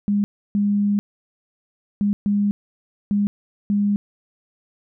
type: tone bursts at uneven times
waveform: sine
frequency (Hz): 203.9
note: G#3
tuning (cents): -32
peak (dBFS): -16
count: 6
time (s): 0.08-0.24 / 0.55-0.99 / 2.01-2.13 / 2.26-2.51 / 3.11-3.27 / 3.7-3.96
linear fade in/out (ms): 0
effects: none